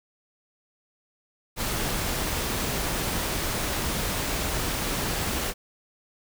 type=noise; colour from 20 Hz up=pink; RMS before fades=-28 dBFS; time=1.56-5.54 s; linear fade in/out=50 ms; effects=none